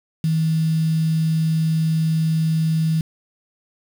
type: tone with quantisation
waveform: sine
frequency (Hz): 160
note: D#3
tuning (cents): +49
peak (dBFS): -16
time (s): 0.24-3.01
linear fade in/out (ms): 2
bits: 6
effects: none